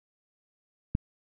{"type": "click", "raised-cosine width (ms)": 5, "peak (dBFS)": -13, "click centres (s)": 0.951, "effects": []}